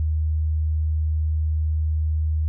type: tone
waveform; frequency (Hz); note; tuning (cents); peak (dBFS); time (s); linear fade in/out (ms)
sine; 77.78; D#2; 0; -19; 0-2.48; 0
effects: none